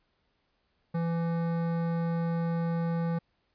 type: tone with hard clipping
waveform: sine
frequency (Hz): 167.6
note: E3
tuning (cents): +29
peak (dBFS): -29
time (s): 0.94-3.19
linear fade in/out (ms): 10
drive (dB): 15
effects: pink hiss -74 dBFS RMS until 3.54 s + resampled to 11025 Hz